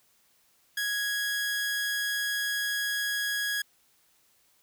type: tone with amplitude modulation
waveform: sawtooth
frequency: 1661.2 Hz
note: G#6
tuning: in tune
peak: -23 dBFS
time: 0.77-3.62 s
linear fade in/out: 5 ms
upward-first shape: sine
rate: 214 Hz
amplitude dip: 25%
effects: white hiss -66 dBFS RMS until 4.62 s